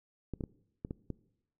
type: clicks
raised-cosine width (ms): 3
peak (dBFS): -24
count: 6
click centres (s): 0.337 / 0.408 / 0.438 / 0.849 / 0.909 / 1.103
effects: noise-tail reverb RT60 0.8 s tail -21 dB re dry